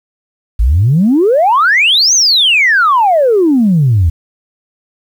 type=exponential two-way sweep; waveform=sine; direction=up then down; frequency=50.1 to 6500 to 77.3 Hz; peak=-5 dBFS; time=0.59-4.1 s; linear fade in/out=10 ms; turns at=2.14 s; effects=tanh soft clip ceiling -2 dBFS + 7-bit